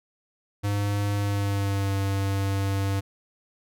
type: tone with pitch glide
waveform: square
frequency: 101.8 to 98.11 Hz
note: G#2 to G2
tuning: -34 to +2 cents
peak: -24 dBFS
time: 0.63-3.01 s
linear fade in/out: 20 ms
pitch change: -64 cents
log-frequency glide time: 1.15-1.93 s
effects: none